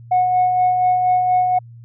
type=tone with tremolo; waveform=sine; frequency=731 Hz; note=F#5; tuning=21 cents flat; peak=-10 dBFS; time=0.11-1.59 s; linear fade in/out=10 ms; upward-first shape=sine; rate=4.2 Hz; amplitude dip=40%; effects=tanh soft clip ceiling -9 dBFS + added 117 Hz sine -37 dBFS peak until 1.84 s